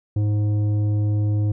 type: tone with tanh clipping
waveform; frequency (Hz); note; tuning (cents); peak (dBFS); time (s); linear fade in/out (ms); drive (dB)
sine; 104.6; G#2; +13; -19; 0.16-1.52; 5; 9
effects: none